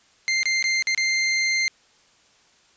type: tone with dropouts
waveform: sawtooth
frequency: 2093 Hz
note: C7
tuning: in tune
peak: -16 dBFS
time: 0.28-1.68 s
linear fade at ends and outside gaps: 0 ms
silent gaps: 0.431-0.456 / 0.626-0.641 / 0.824-0.871 / 0.948-0.976 s
effects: white hiss -58 dBFS RMS until 2.76 s + resampled to 16000 Hz